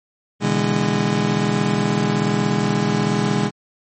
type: chord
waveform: 30% pulse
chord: E dominant seventh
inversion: second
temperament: just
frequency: 123.61 / 148.33 / 164.81 / 206 Hz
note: B2 / D3 / E3 / G#3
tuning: +2 / +18 / 0 / -14 cents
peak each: -22 / -21 / -22 / -17 dBFS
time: 0.4-3.51 s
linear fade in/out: 50 ms
effects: MP3 32 kbps